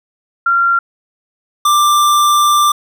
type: tone pair in turn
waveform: sine / square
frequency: 1379 / 1182.4 Hz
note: F6 / D6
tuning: -22 / +11 cents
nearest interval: minor third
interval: 267 cents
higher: first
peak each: -9 dBFS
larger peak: neither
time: 0.46-0.79 / 1.65-2.72 s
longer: second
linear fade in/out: 5 ms
effects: none